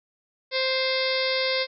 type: harmonic tone with a mistuned harmonic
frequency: 523.3 Hz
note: C5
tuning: in tune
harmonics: 1 / 2 / 3 / 4 / 5 / 6 / 7 / 8 / 9 / 10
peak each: -26 / -36 / -36 / -29 / -36 / -37 / -32 / -33 / -31 / -36 dBFS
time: 0.51-1.67 s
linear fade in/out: 50 ms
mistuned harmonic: 6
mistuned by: +69 cents
effects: none